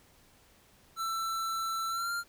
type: tone with pitch glide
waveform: square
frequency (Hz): 1335 to 1392.5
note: E6 to F6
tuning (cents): +22 to -5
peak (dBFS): -32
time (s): 0.96-2.24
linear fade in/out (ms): 50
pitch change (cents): +73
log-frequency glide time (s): 1.89-2.12
effects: pink hiss -62 dBFS RMS until 2.28 s